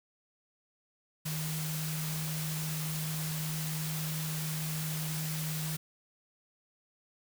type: tone in noise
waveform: sine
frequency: 156.3 Hz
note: D#3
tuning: 8 cents sharp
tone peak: -34 dBFS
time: 1.25-5.77 s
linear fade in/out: 10 ms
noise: white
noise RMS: -39 dBFS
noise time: 1.25-5.77 s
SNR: +2 dB
effects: none